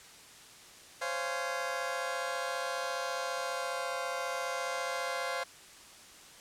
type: chord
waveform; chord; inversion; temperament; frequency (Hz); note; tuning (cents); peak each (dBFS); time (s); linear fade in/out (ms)
20% pulse; Db major seventh; third; just; 519.7 / 554.4 / 693 / 831.5; C5 / Db5 / F5 / Ab5; -12 / 0 / -14 / +2; -32 / -35 / -33 / -38; 1.01-5.44; 10
effects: white hiss -53 dBFS RMS until 6.4 s + low-pass 9000 Hz 12 dB/octave